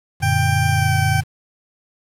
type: chord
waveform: sine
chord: Gb augmented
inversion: none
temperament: equal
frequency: 92.5 / 116.54 / 146.83 Hz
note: Gb2 / Bb2 / D3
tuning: 0 / 0 / 0 cents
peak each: -20 dBFS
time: 0.2-1.24 s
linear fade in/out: 50 ms
type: tone with pitch glide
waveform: 20% pulse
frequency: 788 to 773.1 Hz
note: G5 to G5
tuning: +9 to -24 cents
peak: -15 dBFS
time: 0.22-1.21 s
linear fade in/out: 10 ms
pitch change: -33 cents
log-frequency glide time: 0.7-0.93 s
effects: resampled to 32000 Hz + 7-bit